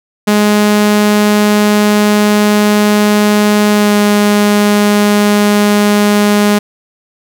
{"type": "tone with pitch glide", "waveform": "sawtooth", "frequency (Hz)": [208.7, 206.8], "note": ["G#3", "G#3"], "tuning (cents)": [9, -7], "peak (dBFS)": -3, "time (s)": [0.27, 6.59], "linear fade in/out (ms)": 10, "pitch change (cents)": -16, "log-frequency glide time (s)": [3.71, 3.94], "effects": []}